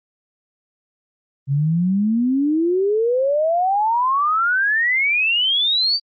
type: exponential sweep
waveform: sine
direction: up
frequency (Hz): 134.1 to 4699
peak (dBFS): -15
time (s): 1.47-6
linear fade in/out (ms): 50
effects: Opus 32 kbps